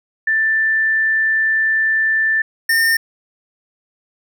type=tone pair in turn; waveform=sine / square; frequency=1770 / 1814.5 Hz; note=A6 / A#6; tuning=+10 / -47 cents; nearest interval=unison; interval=43 cents; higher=second; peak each=-13 dBFS; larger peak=neither; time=0.27-2.42 / 2.69-2.97 s; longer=first; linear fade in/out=5 ms; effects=none